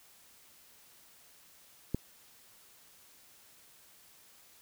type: click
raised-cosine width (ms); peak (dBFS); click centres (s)
3; -17; 1.946
effects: white hiss -60 dBFS RMS until 4.61 s